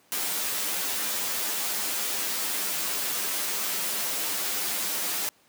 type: noise with comb filter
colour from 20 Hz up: white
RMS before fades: -29 dBFS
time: 0.12-5.29 s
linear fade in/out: 0 ms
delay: 9.9 ms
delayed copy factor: +0.8
effects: pink hiss -61 dBFS RMS until 5.48 s + high-pass 200 Hz 12 dB/octave